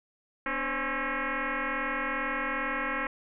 sine tone with frequency modulation, 291.2 Hz, D4, 15 cents flat, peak -28 dBFS, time 0.46-3.07 s, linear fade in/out 2 ms, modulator 270 Hz, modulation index 7.6, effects none

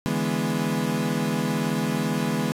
35% pulse chord, E dominant seventh, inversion third, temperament equal, 146.83 / 164.81 / 207.7 / 246.9 Hz, D3 / E3 / G#3 / B3, 0 / 0 / 0 / 0 cents, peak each -29 / -27 / -26 / -26 dBFS, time 0.06-2.52 s, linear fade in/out 0 ms, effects resampled to 32000 Hz + 8-bit

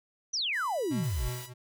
sine exponential sweep, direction down, 6210 to 40.47 Hz, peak -28 dBFS, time 0.33-1.29 s, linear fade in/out 10 ms
5% pulse tone with vibrato, 987.8 Hz, B5, in tune, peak -33 dBFS, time 0.52-1.51 s, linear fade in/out 50 ms, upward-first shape sine, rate 2 Hz, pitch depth 22 cents each way
square tone with tremolo, 124.1 Hz, B2, 9 cents sharp, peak -33 dBFS, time 0.9-1.54 s, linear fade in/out 20 ms, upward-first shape triangle, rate 3.1 Hz, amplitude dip 95%
white noise, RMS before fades -46 dBFS, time 1.02-1.47 s, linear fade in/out 20 ms
effects none

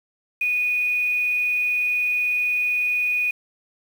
sine tone with quantisation, 2471 Hz, D#7, 13 cents flat, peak -19 dBFS, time 0.41-3.31 s, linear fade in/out 5 ms, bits 7, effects none

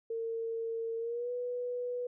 sine tone with pitch glide, 455.5 to 491 Hz, A#4 to B4, -40 to -10 cents, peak -33 dBFS, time 0.1-2.07 s, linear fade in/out 5 ms, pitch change +130 cents, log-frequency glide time 0.98-1.31 s, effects none

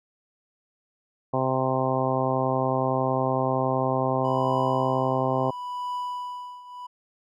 harmonic tone, 130.81 Hz, C3, in tune, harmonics 1 / 2 / 3 / 4 / 5 / 6 / 7 / 8, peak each -29 / -30 / -31 / -29 / -29 / -30 / -32 / -31 dBFS, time 1.33-5.51 s, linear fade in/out 10 ms
triangle tone with tremolo, 987.8 Hz, B5, in tune, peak -25 dBFS, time 4.24-6.87 s, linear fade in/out 10 ms, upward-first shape triangle, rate 0.73 Hz, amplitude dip 85%
effects none

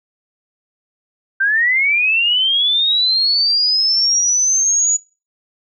sine linear sweep, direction up, 1545 to 6880 Hz, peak -12 dBFS, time 1.4-4.97 s, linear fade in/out 10 ms, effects noise-tail reverb RT60 0.3 s tail -22 dB re dry

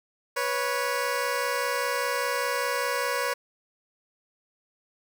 15% pulse tone pair together, 490 / 555 Hz, B4 / C#5, -14 / +2 cents, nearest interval major second, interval 216 cents, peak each -22 dBFS, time 0.36-3.34 s, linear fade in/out 10 ms, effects none

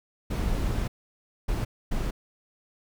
brown noise bursts at uneven times, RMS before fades -27 dBFS, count 3, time 0.3-0.88 / 1.48-1.65 / 1.91-2.11 s, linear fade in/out 10 ms, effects none

